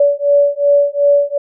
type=beating tone pair; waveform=sine; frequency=571 / 573.7 Hz; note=D5 / D5; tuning=-49 / -41 cents; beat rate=2.7 Hz; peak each=-12 dBFS; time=0-1.38 s; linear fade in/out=5 ms; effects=none